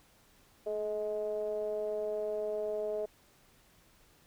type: ring-modulated tone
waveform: triangle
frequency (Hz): 103.83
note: G#2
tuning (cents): 0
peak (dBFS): -27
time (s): 0.66-3.06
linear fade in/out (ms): 10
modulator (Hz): 529
effects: pink hiss -64 dBFS RMS until 4.26 s